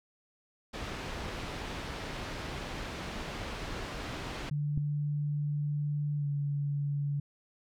pink low-pass noise, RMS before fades -39 dBFS, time 0.73-4.5 s, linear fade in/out 10 ms, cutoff 4100 Hz, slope 12 dB/octave
sine tone with pitch glide, 146.83 to 143.39 Hz, D3 to D3, 0 to -41 cents, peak -29 dBFS, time 4.51-7.2 s, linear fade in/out 5 ms, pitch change -41 cents, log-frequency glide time 6.17-6.26 s
click, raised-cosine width 5 ms, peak -22 dBFS, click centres 4.776 s
effects none

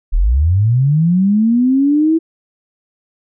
sine linear sweep, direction up, 32.49 to 329.6 Hz, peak -9 dBFS, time 0.12-2.19 s, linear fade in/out 20 ms, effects none

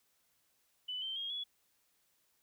sine tone with pitch steps, 2994 / 3119 / 3250 / 3386 Hz, F#7 / G7 / G#7 / G#7, +20 / -9 / -38 / +33 cents, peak -37 dBFS, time 0.88-1.44 s, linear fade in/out 10 ms, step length 140 ms, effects white hiss -75 dBFS RMS until 2.42 s

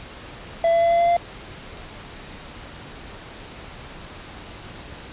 triangle tone with pitch steps, 669 / 673.3 / 677.6 / 681.9 / 686.2 / 690.6 Hz, E5 / E5 / E5 / F5 / F5 / F5, +25 / +36 / +48 / -42 / -31 / -20 cents, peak -13 dBFS, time 0.64-1.168 s, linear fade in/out 2 ms, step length 88 ms, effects pink hiss -39 dBFS RMS until 5.12 s + resampled to 8000 Hz

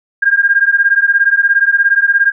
sine beating tone pair, 1604 / 1621 Hz, G6 / G#6, +39 / -42 cents, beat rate 17 Hz, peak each -11 dBFS, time 0.22-2.32 s, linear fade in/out 10 ms, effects none

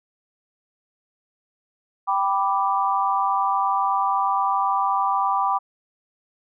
sine chord, G major, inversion none, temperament equal, 784 / 987.8 / 1174.7 Hz, G5 / B5 / D6, 0 / 0 / 0 cents, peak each -23 dBFS, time 2.07-5.59 s, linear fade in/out 20 ms, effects none

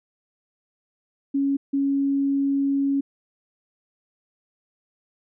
sine tone pair in turn, 277.2 / 277.2 Hz, C#4 / C#4, 0 / 0 cents, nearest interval unison, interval 0 cents, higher neither, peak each -19 dBFS, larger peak neither, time 1.34-1.57 / 1.73-3.01 s, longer second, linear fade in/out 10 ms, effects none

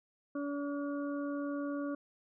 harmonic tone, 285.7 Hz, D4, 48 cents flat, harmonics 1 / 2 / 4 / 5, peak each -35 / -41 / -47 / -49 dBFS, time 0.35-1.95 s, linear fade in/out 5 ms, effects none

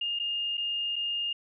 sine tone with dropouts, 2828 Hz, F7, 21 cents sharp, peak -28 dBFS, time 0.01-1.33 s, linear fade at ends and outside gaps 5 ms, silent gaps 0.19-0.197 / 0.572-0.577 / 0.959-0.962 s, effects none

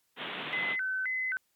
white band-pass noise, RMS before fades -38 dBFS, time 0.16-0.77 s, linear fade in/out 50 ms, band 130 to 3600 Hz, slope 96 dB/octave
sine tone with vibrato, 1760 Hz, A6, in tune, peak -29 dBFS, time 0.53-1.37 s, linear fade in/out 0 ms, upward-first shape square, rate 1.9 Hz, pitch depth 250 cents each way
effects white hiss -74 dBFS RMS until 1.55 s + MP3 96 kbps

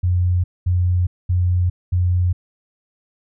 sine tone bursts, 89.5 Hz, F2, 43 cents sharp, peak -14 dBFS, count 4, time 0.03-2.33 s, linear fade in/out 10 ms, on 410 ms, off 220 ms, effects none

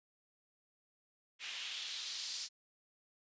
white noise with band-pass filter sweep, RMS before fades -43 dBFS, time 1.39-2.49 s, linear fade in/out 50 ms, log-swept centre 2600 to 5000 Hz, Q 2.4, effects resampled to 16000 Hz

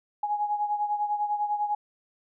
sine beating tone pair, 830.6 / 840.6 Hz, G#5 / G#5, 0 / +21 cents, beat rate 10 Hz, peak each -26 / -32 dBFS, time 0.23-1.75 s, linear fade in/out 5 ms, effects none

